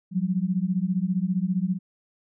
sine beating tone pair, 176.9 / 191.9 Hz, F3 / G3, +23 / -37 cents, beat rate 15 Hz, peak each -25 dBFS, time 0.11-1.79 s, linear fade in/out 50 ms, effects none

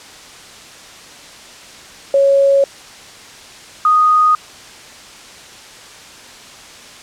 sine tone pair in turn, 553 / 1241.4 Hz, C#5 / D#6, -4 / -4 cents, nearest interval octave + major second, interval 1400 cents, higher second, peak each -8 dBFS, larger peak neither, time 2.14-2.64 / 3.85-4.35 s, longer neither, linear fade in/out 2 ms, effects white hiss -37 dBFS RMS until 7.02 s + low-pass 7000 Hz 12 dB/octave

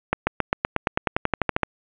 accelerating click train, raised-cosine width 0.5 ms, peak -4 dBFS, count 16, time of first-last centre 0.13-1.633 s, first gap 140 ms, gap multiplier 0.95, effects resampled to 8000 Hz + 7-bit

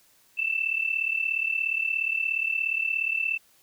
sine tone pair together, 2637 / 2674 Hz, E7 / E7, 0 / +24 cents, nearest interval unison, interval 24 cents, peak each -27 / -27 dBFS, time 0.37-3.38 s, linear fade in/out 20 ms, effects white hiss -61 dBFS RMS until 3.62 s

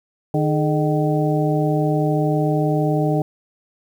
harmonic tone with a mistuned harmonic, 152.9 Hz, D#3, 30 cents flat, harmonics 1 / 2 / 3 / 4 / 5, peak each -19 / -22 / -24 / -25 / -26 dBFS, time 0.34-3.22 s, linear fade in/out 2 ms, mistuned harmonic 3, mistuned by -130 cents, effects 8-bit

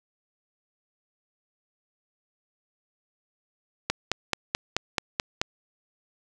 click train, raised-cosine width 0.2 ms, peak -6 dBFS, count 8, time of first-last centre 3.9-5.415 s, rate 4.62 Hz, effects none

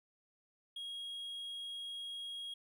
triangle tone, 3284 Hz, G#7, 20 cents flat, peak -40 dBFS, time 0.76-2.54 s, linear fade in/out 5 ms, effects none

